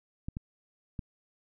clicks, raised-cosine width 5 ms, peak -23 dBFS, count 3, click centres 0.285 / 0.369 / 0.992 s, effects none

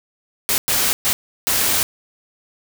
white noise bursts at uneven times, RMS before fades -18 dBFS, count 4, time 0.49-0.58 / 0.68-0.93 / 1.05-1.13 / 1.47-1.83 s, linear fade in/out 0 ms, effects none

